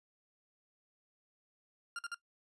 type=tone bursts; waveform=40% pulse; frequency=1396.9 Hz; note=F6; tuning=in tune; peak=-37 dBFS; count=3; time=1.96-2.145 s; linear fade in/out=2 ms; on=29 ms; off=49 ms; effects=noise-tail reverb RT60 0.1 s tail -18 dB re dry + resampled to 24000 Hz